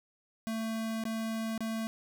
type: tone with dropouts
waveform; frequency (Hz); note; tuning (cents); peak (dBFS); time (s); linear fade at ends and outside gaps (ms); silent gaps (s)
square; 223.3; A3; +26; -33; 0.47-1.87; 0; 1.038-1.053 / 1.578-1.606
effects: none